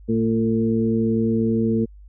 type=harmonic tone with a mistuned harmonic; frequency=112.7 Hz; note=A2; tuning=42 cents sharp; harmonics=1 / 2 / 3 / 4; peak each=-26 / -19 / -26 / -25 dBFS; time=0.08-1.86 s; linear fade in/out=20 ms; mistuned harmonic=3; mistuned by=+23 cents; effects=added 50 Hz sine -41 dBFS peak until 2.08 s